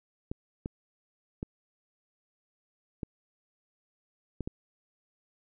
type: clicks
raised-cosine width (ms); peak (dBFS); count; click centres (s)
3; -21; 6; 0.315 / 0.659 / 1.429 / 3.032 / 4.407 / 4.475
effects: none